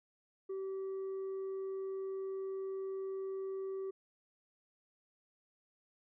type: tone with tanh clipping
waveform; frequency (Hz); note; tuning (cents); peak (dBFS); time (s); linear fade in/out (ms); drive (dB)
triangle; 385; G4; -31; -38; 0.49-3.91; 10; 7
effects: none